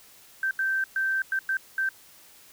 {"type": "tone bursts at uneven times", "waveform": "sine", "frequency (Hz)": 1559, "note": "G6", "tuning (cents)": -10, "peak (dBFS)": -23, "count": 6, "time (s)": [[0.43, 0.51], [0.59, 0.84], [0.96, 1.22], [1.32, 1.39], [1.49, 1.57], [1.78, 1.89]], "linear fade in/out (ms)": 2, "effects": ["white hiss -53 dBFS RMS until 2.52 s"]}